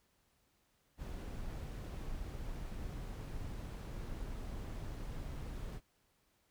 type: noise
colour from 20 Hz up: brown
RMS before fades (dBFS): -43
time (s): 0.97-5.81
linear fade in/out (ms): 50
effects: pink hiss -75 dBFS RMS until 6.5 s

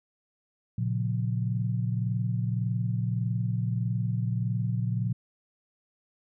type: tone cluster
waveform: sine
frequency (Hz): 116.2 / 137.9 / 178.2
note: A#2 / C#3 / F3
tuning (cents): -5 / -9 / +35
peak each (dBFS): -27 / -33 / -32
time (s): 0.78-5.13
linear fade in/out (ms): 5
effects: none

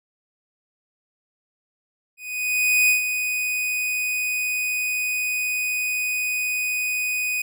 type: tone with ADSR envelope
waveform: 45% pulse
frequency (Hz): 2489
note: D#7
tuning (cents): 0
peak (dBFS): -14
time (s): 2.17-7.42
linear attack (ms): 720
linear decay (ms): 120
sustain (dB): -8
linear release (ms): 5
effects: none

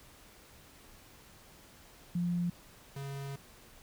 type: tone pair in turn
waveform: sine / square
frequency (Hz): 174.61 / 138.59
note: F3 / C#3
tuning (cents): 0 / 0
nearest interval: major third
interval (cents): 400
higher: first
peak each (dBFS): -29 / -39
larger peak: first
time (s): 2.15-2.5 / 2.96-3.36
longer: second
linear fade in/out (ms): 5
effects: pink hiss -57 dBFS RMS until 3.82 s

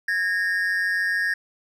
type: tone pair together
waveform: triangle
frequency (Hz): 1649.4 / 1836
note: G#6 / A#6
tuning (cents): -12 / -27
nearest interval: major second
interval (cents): 185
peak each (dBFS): -22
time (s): 0.08-1.34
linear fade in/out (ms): 5
effects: none

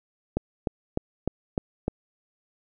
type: click train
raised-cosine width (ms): 2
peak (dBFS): -11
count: 6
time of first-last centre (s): 0.37-1.881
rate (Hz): 3.31
effects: none

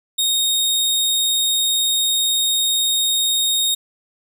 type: tone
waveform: sawtooth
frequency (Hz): 3718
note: A#7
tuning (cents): -5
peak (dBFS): -13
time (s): 0.18-3.75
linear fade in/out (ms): 10
effects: none

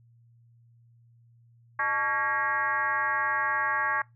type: tone with frequency modulation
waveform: sine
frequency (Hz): 1380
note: F6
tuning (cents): -21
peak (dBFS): -24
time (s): 1.79-4.02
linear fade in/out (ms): 5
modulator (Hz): 256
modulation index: 2
effects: noise-tail reverb RT60 0.2 s tail -22 dB re dry + added 117 Hz sine -56 dBFS peak until 4.15 s

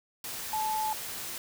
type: tone in noise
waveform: sine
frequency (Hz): 867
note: A5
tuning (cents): -26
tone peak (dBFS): -28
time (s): 0.53-0.93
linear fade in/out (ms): 2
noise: white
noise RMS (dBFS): -38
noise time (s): 0.24-1.38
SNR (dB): +7
effects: none

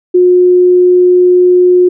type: tone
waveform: sine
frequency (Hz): 360.4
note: F#4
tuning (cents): -45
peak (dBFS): -3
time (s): 0.14-1.89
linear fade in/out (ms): 10
effects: none

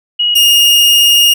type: tone pair in turn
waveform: sine / 40% pulse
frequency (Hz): 2900 / 2847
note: F#7 / F7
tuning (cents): -35 / +33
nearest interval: unison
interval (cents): 32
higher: first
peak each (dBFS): -9 / -4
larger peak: second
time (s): 0.19-0.35 / 0.35-1.34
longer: second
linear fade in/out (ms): 10
effects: none

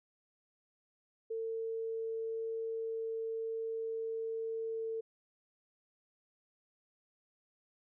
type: tone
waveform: sine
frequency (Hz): 450.1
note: A4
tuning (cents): +39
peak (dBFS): -35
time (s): 1.3-5.01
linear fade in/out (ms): 10
effects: none

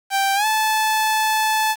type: tone with pitch glide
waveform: sawtooth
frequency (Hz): 784 to 869.9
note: G5 to A5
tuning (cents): 0 to -20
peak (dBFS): -13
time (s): 0.1-1.76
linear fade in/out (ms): 50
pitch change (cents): +180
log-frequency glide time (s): 0.35-0.46
effects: 7-bit

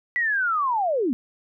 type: linear sweep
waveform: sine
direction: down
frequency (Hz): 1975.5 to 225.3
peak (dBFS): -20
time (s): 0.16-1.13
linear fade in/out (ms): 0
effects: none

